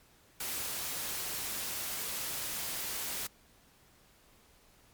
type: noise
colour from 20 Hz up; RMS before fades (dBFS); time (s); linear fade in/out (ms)
white; -37; 0.4-3.27; 5
effects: pink hiss -63 dBFS RMS until 4.93 s + MP3 96 kbps